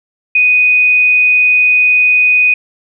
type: tone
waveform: sine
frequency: 2489 Hz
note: D#7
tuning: in tune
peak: -6 dBFS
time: 0.35-2.54 s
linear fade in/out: 5 ms
effects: none